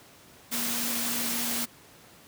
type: tone in noise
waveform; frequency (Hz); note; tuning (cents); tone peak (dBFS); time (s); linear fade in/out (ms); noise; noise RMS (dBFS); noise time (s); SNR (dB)
sine; 237.2; A#3; +30; -36; 0.51-1.66; 20; white; -30; 0.51-1.66; -9
effects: pink hiss -53 dBFS RMS until 2.27 s + high-pass 100 Hz 12 dB/octave